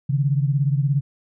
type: beating tone pair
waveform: sine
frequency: 137.4 / 154.4 Hz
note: C#3 / D#3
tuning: -15 / -13 cents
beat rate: 17 Hz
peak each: -18 / -23 dBFS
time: 0.09-1.01 s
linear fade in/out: 10 ms
effects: none